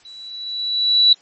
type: tone with level ramp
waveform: sine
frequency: 3937 Hz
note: B7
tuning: 6 cents flat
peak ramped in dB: -37 to -7 dBFS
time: 0.05-1.13 s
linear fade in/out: 2 ms
effects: white hiss -52 dBFS RMS until 1.21 s + MP3 32 kbps